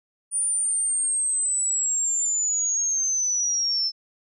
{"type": "linear sweep", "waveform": "sine", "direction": "down", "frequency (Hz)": [9397, 5274], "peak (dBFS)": -21, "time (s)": [0.31, 3.92], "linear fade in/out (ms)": 50, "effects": []}